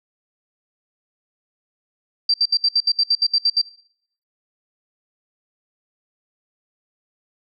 sine tone bursts, 4699 Hz, D8, in tune, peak -13 dBFS, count 12, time 2.29-3.616 s, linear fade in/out 5 ms, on 50 ms, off 66 ms, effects noise-tail reverb RT60 0.7 s tail -24 dB re dry

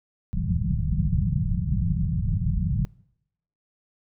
white low-pass noise, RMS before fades -24 dBFS, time 0.33-2.85 s, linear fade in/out 0 ms, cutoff 190 Hz, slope 96 dB/octave, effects noise-tail reverb RT60 0.8 s tail -25 dB re dry

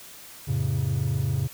triangle chord, F augmented, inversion none, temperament just, 87.31 / 109.13 / 136.42 Hz, F2 / A2 / C#3, 0 / -14 / -27 cents, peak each -28 / -25 / -23 dBFS, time 0.47-1.48 s, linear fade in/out 20 ms, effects tanh soft clip ceiling -13 dBFS + white hiss -45 dBFS RMS until 1.53 s

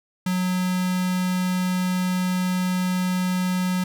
square tone with notch filter, 183 Hz, F#3, 19 cents flat, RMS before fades -23 dBFS, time 0.26-3.84 s, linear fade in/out 5 ms, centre 490 Hz, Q 1.3, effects none

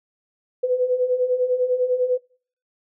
sine beating tone pair, 493.9 / 503.9 Hz, B4 / B4, 0 / +35 cents, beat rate 10 Hz, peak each -24 / -19 dBFS, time 0.63-2.18 s, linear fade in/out 10 ms, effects noise-tail reverb RT60 0.5 s tail -25 dB re dry

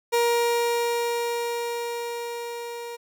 30% pulse tone with level ramp, 472.2 Hz, A#4, 22 cents sharp, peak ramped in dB -16 to -31 dBFS, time 0.12-2.97 s, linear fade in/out 20 ms, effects none

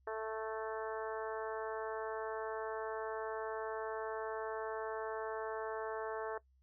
harmonic tone, 220 Hz, A3, in tune, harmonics 2 / 3 / 4 / 5 / 6 / 7 / 8, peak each -40 / -44 / -46 / -48 / -50 / -51 / -52 dBFS, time 0.07-6.38 s, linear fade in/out 5 ms, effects noise-tail reverb RT60 0.1 s tail -19 dB re dry + added 65 Hz sine -67 dBFS peak until 6.62 s

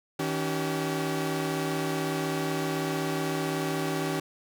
sawtooth tone cluster, 158.9 / 281.9 / 383.4 Hz, D#3 / C#4 / G4, +37 / +29 / -38 cents, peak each -28 dBFS, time 0.19-4.2 s, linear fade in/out 5 ms, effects none

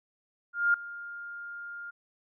sine tone with ADSR envelope, 1407 Hz, F6, 12 cents sharp, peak -19 dBFS, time 0.53-1.91 s, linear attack 210 ms, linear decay 3 ms, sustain -19 dB, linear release 14 ms, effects none

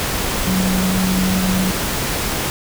sine tone in noise, 186.6 Hz, F#3, 15 cents sharp, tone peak -16 dBFS, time 0.47-1.71 s, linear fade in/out 0 ms, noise pink, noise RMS -21 dBFS, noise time 0-2.5 s, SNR +2 dB, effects none

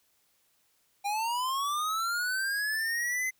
square linear sweep, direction up, 795 to 2060 Hz, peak -29 dBFS, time 1.04-3.31 s, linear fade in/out 20 ms, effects white hiss -70 dBFS RMS until 3.39 s

